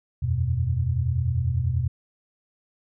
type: chord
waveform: sine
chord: E suspended second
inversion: none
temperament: just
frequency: 82.41 / 92.71 / 123.61 Hz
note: E2 / F#2 / B2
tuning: 0 / +4 / +2 cents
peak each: -26 / -27 / -24 dBFS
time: 0.22-1.88 s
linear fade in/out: 10 ms
effects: none